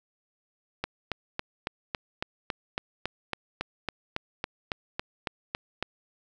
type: click train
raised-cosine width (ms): 0.3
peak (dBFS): -13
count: 19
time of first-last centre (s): 0.84-5.826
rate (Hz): 3.61
effects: none